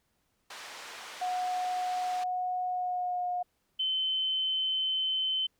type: band-pass noise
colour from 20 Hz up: pink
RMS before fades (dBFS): -45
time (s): 0.5-2.24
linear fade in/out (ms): 5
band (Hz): 770 to 6200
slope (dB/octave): 12
type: tone with pitch glide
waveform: sine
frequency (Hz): 730 to 717.5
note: F#5 to F5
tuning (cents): -24 to +47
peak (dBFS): -29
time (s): 1.21-3.43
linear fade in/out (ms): 10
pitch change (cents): -29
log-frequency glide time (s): 2.65-3.28
type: tone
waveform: sine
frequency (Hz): 3066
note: G7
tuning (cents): -39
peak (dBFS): -27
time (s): 3.79-5.47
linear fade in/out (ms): 10
effects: pink hiss -75 dBFS RMS until 5.59 s